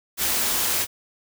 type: band-stop noise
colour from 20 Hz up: white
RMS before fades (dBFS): -23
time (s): 0.17-0.87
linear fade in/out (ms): 50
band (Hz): 110 to 180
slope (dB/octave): 96
effects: none